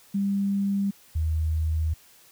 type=tone pair in turn; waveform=sine; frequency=198.7 / 79.13 Hz; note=G3 / D#2; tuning=+24 / +30 cents; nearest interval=octave + major third; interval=1594 cents; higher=first; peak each=-22 dBFS; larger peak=neither; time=0.14-0.91 / 1.15-1.94 s; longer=second; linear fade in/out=10 ms; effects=white hiss -55 dBFS RMS until 2.31 s